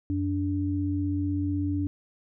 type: tone pair together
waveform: sine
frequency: 91.34 / 290 Hz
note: F#2 / D4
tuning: -22 / -22 cents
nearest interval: octave + minor sixth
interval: 2000 cents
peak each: -28 / -27 dBFS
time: 0.1-1.87 s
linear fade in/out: 0 ms
effects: none